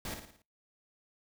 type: noise with echo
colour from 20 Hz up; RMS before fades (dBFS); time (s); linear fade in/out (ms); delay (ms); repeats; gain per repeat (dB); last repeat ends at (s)
pink; -39; 0.05-0.14; 2; 56; 5; -6; 0.42
effects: noise-tail reverb RT60 0.3 s tail -25 dB re dry